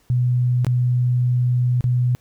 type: tone with dropouts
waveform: sine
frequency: 123.8 Hz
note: B2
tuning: 5 cents sharp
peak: -15 dBFS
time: 0.1-2.15 s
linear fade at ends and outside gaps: 0 ms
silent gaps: 0.647-0.667 / 1.808-1.841 s
effects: pink hiss -59 dBFS RMS until 2.2 s